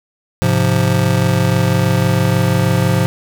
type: chord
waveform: square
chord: F minor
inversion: first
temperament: just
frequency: 104.77 / 130.96 / 174.61 Hz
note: Ab2 / C3 / F3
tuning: +16 / +2 / 0 cents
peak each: -17 dBFS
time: 0.42-3.06 s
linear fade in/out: 0 ms
effects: none